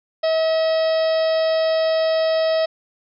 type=harmonic tone with a mistuned harmonic; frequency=642 Hz; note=E5; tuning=46 cents flat; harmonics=1 / 2 / 3 / 4 / 5 / 6 / 7 / 8; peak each=-16 / -33 / -32 / -38 / -35 / -35 / -37 / -34 dBFS; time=0.23-2.66 s; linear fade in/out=10 ms; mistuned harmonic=7; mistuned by=+16 cents; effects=none